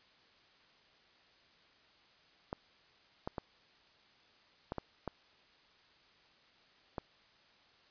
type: clicks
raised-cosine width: 1 ms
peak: -23 dBFS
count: 7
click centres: 2.529 / 3.275 / 3.382 / 4.721 / 4.783 / 5.077 / 6.982 s
effects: white hiss -65 dBFS RMS until 7.9 s + resampled to 11025 Hz